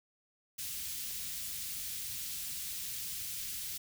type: band-stop noise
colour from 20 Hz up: white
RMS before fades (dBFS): -40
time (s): 0.58-3.78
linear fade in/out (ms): 10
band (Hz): 150 to 2800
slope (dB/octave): 12
effects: none